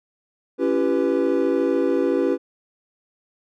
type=chord; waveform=triangle; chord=C# half-diminished seventh; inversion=none; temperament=equal with one note detuned; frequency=277.2 / 338.1 / 392 / 493.9 Hz; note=C#4 / E4 / G4 / B4; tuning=0 / +44 / 0 / 0 cents; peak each=-21 dBFS; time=0.58-2.38 s; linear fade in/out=50 ms; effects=tanh soft clip ceiling -6 dBFS